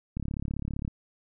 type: click train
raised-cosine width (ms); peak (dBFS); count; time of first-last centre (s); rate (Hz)
5; -20; 26; 0.17-0.878; 35.3
effects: none